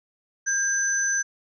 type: tone pair together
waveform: sine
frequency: 1600 / 6064 Hz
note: G6 / F#8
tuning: +35 / +42 cents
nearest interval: octave + major seventh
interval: 2307 cents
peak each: -24 dBFS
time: 0.46-1.23 s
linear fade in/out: 20 ms
effects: none